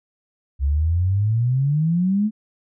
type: exponential sweep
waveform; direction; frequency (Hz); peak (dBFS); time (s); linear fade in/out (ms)
sine; up; 66.6 to 220; -16; 0.59-2.31; 50
effects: none